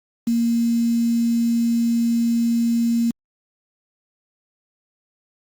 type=tone with quantisation; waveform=sine; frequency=233.1 Hz; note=A#3; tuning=in tune; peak=-16 dBFS; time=0.27-3.11 s; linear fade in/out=5 ms; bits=6; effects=Opus 48 kbps